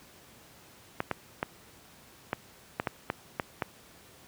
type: clicks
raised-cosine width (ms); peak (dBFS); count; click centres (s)
0.5; -13; 9; 1.004 / 1.113 / 1.429 / 2.331 / 2.799 / 2.872 / 3.101 / 3.398 / 3.622
effects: pink hiss -55 dBFS RMS until 4.27 s + high-pass 80 Hz 12 dB/octave